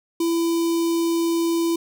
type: tone with notch filter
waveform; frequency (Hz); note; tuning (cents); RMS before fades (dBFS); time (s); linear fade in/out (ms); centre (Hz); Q
square; 334.5; E4; +25; -21; 0.2-1.76; 5; 1700; 0.62
effects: none